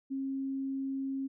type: tone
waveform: sine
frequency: 270 Hz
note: C#4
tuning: 45 cents flat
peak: -32 dBFS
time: 0.1-1.28 s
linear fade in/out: 20 ms
effects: none